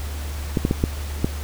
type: clicks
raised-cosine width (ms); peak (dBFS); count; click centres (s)
3; -5; 5; 0.572 / 0.651 / 0.711 / 0.839 / 1.245
effects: added 73 Hz sine -27 dBFS peak until 1.43 s + pink hiss -37 dBFS RMS until 1.43 s